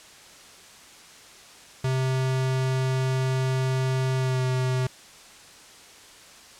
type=tone with pitch glide; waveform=square; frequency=130.81 to 128.64 Hz; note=C3 to C3; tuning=0 to -29 cents; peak=-23 dBFS; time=1.84-4.87 s; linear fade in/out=5 ms; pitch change=-29 cents; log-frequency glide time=4.17-4.44 s; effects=white hiss -48 dBFS RMS until 6.59 s + low-pass 8000 Hz 12 dB/octave